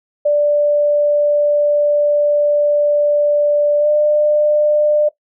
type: tone with pitch glide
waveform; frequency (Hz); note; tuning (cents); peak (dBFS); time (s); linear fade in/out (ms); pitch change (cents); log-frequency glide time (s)
sine; 587.3 to 598.3; D5 to D5; 0 to +32; -10; 0.25-5.09; 10; +32; 3.79-3.88
effects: noise-tail reverb RT60 0.1 s tail -17 dB re dry